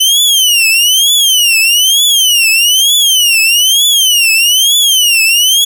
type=tone with vibrato; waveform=sawtooth; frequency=3000 Hz; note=F#7; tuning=23 cents sharp; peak=-3 dBFS; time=0-5.65 s; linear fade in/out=10 ms; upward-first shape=triangle; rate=1.1 Hz; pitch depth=260 cents each way; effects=none